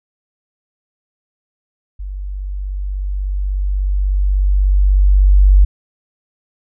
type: tone with level ramp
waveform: sine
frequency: 48.22 Hz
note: G1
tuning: 28 cents flat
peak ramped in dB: -23 to -4 dBFS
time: 1.99-5.65 s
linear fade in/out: 10 ms
effects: none